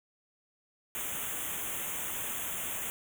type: band-stop noise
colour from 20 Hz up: white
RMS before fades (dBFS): -36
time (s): 0.95-2.9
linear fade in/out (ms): 0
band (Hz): 3500 to 6300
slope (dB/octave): 96
effects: none